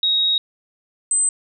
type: tone pair in turn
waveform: sine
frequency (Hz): 3781 / 8147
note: A#7 / C9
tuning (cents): +24 / -47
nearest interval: octave + minor second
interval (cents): 1329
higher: second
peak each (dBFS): -15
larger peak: neither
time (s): 0.03-0.38 / 1.11-1.29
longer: first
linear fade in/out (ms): 2
effects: none